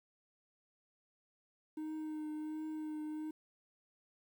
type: tone with vibrato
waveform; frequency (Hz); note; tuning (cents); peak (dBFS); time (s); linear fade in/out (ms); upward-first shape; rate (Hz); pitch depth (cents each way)
triangle; 308.8; D#4; -13; -37; 1.77-3.31; 5; triangle; 1.4; 22
effects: 11-bit